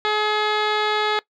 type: tone with low-pass filter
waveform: 15% pulse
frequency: 424.2 Hz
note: G#4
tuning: 37 cents sharp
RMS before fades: -21 dBFS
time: 0.05-1.19 s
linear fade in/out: 0 ms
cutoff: 3200 Hz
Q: 3.7
effects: noise-tail reverb RT60 0.1 s tail -21 dB re dry